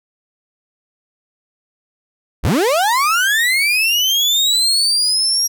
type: linear sweep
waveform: 35% pulse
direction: up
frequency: 30.87 to 5700 Hz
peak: -11 dBFS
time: 2.43-5.48 s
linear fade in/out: 20 ms
effects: none